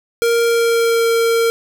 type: tone with pitch glide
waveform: square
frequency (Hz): 466.2 to 460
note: A#4 to A#4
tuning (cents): 0 to -23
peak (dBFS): -13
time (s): 0.22-1.5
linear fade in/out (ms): 0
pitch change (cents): -23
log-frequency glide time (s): 0.43-1.07
effects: none